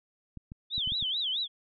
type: clicks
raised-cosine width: 5 ms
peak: -29 dBFS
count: 6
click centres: 0.373 / 0.519 / 0.78 / 0.875 / 0.921 / 1.026 s
type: tone with vibrato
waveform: sine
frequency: 3444 Hz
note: A7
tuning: 38 cents flat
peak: -28 dBFS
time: 0.7-1.48 s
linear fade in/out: 50 ms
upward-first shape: sine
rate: 4.6 Hz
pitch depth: 240 cents each way
effects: none